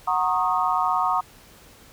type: chord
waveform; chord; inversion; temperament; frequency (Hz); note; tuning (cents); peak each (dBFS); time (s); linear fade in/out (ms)
sine; D# minor seventh; first; equal with one note detuned; 740 / 932.3 / 1089.1 / 1244.5; F#5 / A#5 / C#6 / D#6; 0 / 0 / -31 / 0; -25; 0.07-1.21; 10
effects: pink hiss -50 dBFS RMS until 1.92 s